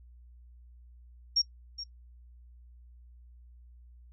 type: tone with echo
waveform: sine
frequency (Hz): 5560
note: F8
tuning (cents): -9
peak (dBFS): -22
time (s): 1.36-1.42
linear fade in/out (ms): 10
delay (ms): 420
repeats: 1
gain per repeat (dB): -14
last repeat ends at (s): 1.84
effects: noise-tail reverb RT60 0.1 s tail -25 dB re dry + added 60 Hz sine -51 dBFS peak until 4.12 s